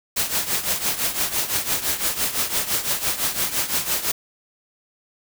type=noise with tremolo; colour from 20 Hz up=white; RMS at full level=-20 dBFS; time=0.16-4.12 s; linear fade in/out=10 ms; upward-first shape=triangle; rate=5.9 Hz; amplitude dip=80%; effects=none